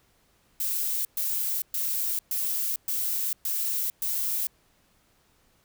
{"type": "noise bursts", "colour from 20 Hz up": "violet", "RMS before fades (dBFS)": -28, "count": 7, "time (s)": [0.6, 4.47], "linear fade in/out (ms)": 2, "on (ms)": 450, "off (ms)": 120, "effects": ["pink hiss -65 dBFS RMS until 5.64 s"]}